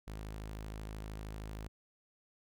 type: tone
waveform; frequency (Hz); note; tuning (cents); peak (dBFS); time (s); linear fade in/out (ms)
sawtooth; 53; G#1; +36; -38; 0.07-1.68; 10
effects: none